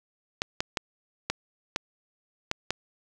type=clicks; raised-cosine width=0.2 ms; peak=-9 dBFS; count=7; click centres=0.419 / 0.605 / 0.772 / 1.3 / 1.761 / 2.514 / 2.706 s; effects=none